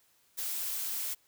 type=noise; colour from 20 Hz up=blue; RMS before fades=-35 dBFS; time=0.37-1.15 s; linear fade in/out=20 ms; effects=white hiss -68 dBFS RMS until 1.27 s